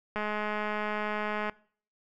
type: click train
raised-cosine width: 0.5 ms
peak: -18 dBFS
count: 283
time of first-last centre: 0.16-1.496 s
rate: 211 Hz
effects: noise-tail reverb RT60 0.5 s tail -22 dB re dry